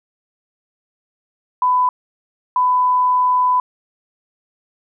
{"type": "tone bursts at uneven times", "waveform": "sine", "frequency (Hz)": 1000, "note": "B5", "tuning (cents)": 21, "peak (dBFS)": -12, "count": 2, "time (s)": [[1.62, 1.89], [2.56, 3.6]], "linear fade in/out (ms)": 2, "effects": []}